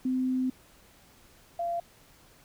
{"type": "tone pair in turn", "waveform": "sine", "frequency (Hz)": [257.2, 686.6], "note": ["C4", "F5"], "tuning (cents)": [-30, -30], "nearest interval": "octave + perfect fourth", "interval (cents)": 1700, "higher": "second", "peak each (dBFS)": [-25, -28], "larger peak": "first", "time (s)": [[0.05, 0.5], [1.59, 1.8]], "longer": "first", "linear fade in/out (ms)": 5, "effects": ["pink hiss -58 dBFS RMS until 2.44 s"]}